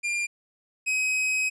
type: tone pair in turn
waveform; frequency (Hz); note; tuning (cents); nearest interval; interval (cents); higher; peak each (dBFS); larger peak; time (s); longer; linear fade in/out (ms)
45% pulse; 2397 / 2533; D7 / D#7; +35 / +30; minor second; 95; second; -25 / -23; second; 0.03-0.27 / 0.86-1.5; second; 20
effects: resampled to 22050 Hz